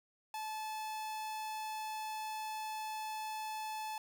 45% pulse tone, 867 Hz, A5, 26 cents flat, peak -39 dBFS, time 0.34-3.98 s, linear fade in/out 2 ms, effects none

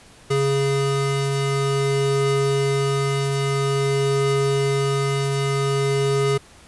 square tone pair together, 138.2 / 414.1 Hz, C#3 / G#4, -5 / -5 cents, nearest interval octave + perfect fifth, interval 1900 cents, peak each -22 dBFS, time 0.3-6.38 s, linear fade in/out 10 ms, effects pink hiss -48 dBFS RMS until 6.67 s + resampled to 24000 Hz

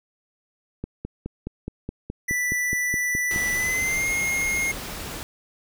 click train, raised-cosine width 3 ms, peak -17 dBFS, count 13, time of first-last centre 0.84-3.361 s, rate 4.76 Hz
square tone with pitch glide, 1975.5 to 2142 Hz, B6 to C7, 0 to +40 cents, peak -23 dBFS, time 2.28-4.72 s, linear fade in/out 10 ms, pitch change +140 cents, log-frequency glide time 3.52-4.09 s
pink noise, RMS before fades -34 dBFS, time 3.31-5.23 s, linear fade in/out 0 ms
effects none

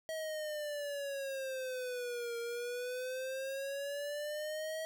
square exponential two-way sweep, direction down then up, 642 to 466.2 to 642 Hz, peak -38 dBFS, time 0.09-4.85 s, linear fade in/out 0 ms, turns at 2.38 s, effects 12-bit

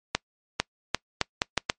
accelerating click train, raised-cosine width 0.2 ms, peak -4 dBFS, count 7, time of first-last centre 0.15-1.699 s, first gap 450 ms, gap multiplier 0.77, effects noise-tail reverb RT60 0.1 s tail -25 dB re dry + MP3 48 kbps

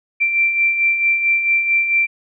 sine beating tone pair, 2349 / 2353.5 Hz, D7 / D7, 0 / +3 cents, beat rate 4.5 Hz, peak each -23 / -14 dBFS, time 0.2-2.07 s, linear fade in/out 20 ms, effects none

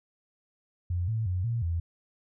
sine tone with pitch steps, 88.3 / 111.5 / 90.9 / 116.8 / 84.2 Hz, F2 / A2 / F#2 / A#2 / E2, +20 / +23 / -30 / +4 / +37 cents, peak -26 dBFS, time 0.9-1.8 s, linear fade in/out 5 ms, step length 180 ms, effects none

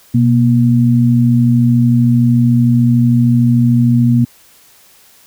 sine tone pair together, 124.2 / 237.6 Hz, B2 / A#3, +10 / +33 cents, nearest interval major seventh, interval 1123 cents, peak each -10 dBFS, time 0.14-4.25 s, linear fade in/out 10 ms, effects white hiss -46 dBFS RMS until 5.26 s

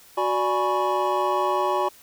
triangle tone cluster, 369.4 / 586 / 838 / 982 / 1107 Hz, F#4 / D5 / G#5 / B5 / C#6, -3 / -4 / +15 / -10 / -3 cents, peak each -25 dBFS, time 0.17-1.89 s, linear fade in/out 10 ms, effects white hiss -51 dBFS RMS until 2.02 s

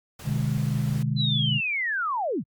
pink noise, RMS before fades -42 dBFS, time 0.19-1.03 s, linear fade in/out 5 ms
sine chord, G# diminished, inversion first, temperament just, 124.59 / 149.51 / 207.7 Hz, B2 / D3 / G#3, +16 / +31 / 0 cents, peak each -26 / -26 / -30 dBFS, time 0.24-1.61 s, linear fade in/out 50 ms
sine linear sweep, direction down, 4070 to 98.8 Hz, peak -24 dBFS, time 1.16-2.44 s, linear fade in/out 50 ms
effects Opus 48 kbps

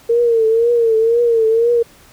sine tone with vibrato, 459.4 Hz, A#4, 25 cents flat, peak -10 dBFS, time 0.09-1.83 s, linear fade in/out 10 ms, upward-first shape triangle, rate 2 Hz, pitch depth 81 cents each way, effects pink hiss -46 dBFS RMS until 2.12 s

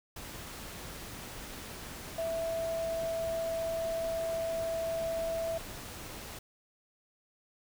sine tone in noise, 659.3 Hz, E5, in tune, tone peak -31 dBFS, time 2.18-5.58 s, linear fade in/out 5 ms, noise pink, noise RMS -44 dBFS, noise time 0.16-6.39 s, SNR +10 dB, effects none

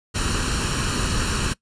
pink noise with comb filter, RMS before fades -23 dBFS, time 0.14-1.54 s, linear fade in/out 20 ms, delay 0.71 ms, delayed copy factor +0.65, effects noise-tail reverb RT60 0.1 s tail -21 dB re dry + resampled to 22050 Hz

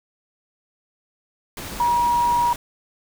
sine tone in noise, 956 Hz, A#5, 43 cents sharp, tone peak -16 dBFS, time 1.8-2.53 s, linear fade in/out 2 ms, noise pink, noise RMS -33 dBFS, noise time 1.57-2.56 s, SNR +14 dB, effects none

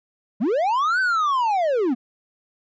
triangle linear two-way sweep, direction up then down, 176.4 to 1551 to 224.4 Hz, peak -16 dBFS, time 0.4-1.95 s, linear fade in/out 20 ms, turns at 1 s, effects resampled to 16000 Hz

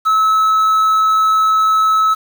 triangle tone with quantisation, 1297 Hz, E6, 28 cents flat, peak -8 dBFS, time 0.05-2.15 s, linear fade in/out 20 ms, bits 6, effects none

